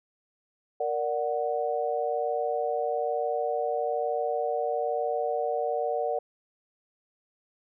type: chord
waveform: sine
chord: Bb augmented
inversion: none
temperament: equal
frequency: 466.2 / 587.3 / 740 Hz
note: Bb4 / D5 / F#5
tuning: 0 / 0 / 0 cents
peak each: -30 dBFS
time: 0.8-6.19 s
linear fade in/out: 5 ms
effects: none